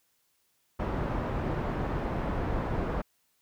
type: low-pass noise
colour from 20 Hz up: pink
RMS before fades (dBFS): -31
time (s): 0.79-3.02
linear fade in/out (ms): 10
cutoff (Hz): 1100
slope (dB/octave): 12
effects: white hiss -72 dBFS RMS until 3.41 s